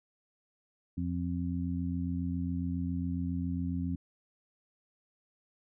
harmonic tone, 87.31 Hz, F2, in tune, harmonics 1 / 2 / 3, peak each -35 / -35 / -35 dBFS, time 0.97-3.96 s, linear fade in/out 10 ms, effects none

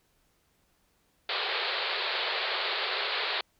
white band-pass noise, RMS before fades -31 dBFS, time 1.29-3.41 s, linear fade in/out 2 ms, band 370 to 4500 Hz, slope 96 dB/octave, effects pink hiss -70 dBFS RMS until 3.59 s

